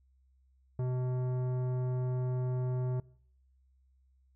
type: tone with tanh clipping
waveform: triangle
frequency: 126.5 Hz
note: B2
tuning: 42 cents sharp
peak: -32 dBFS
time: 0.79-3 s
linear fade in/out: 2 ms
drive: 18 dB
effects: noise-tail reverb RT60 0.6 s tail -22 dB re dry + added 65 Hz sine -64 dBFS peak until 4.35 s